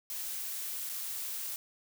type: noise with dropouts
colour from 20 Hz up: blue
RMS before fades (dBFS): -38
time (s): 0.1-1.56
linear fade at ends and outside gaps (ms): 1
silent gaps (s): 0.892-0.896
effects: none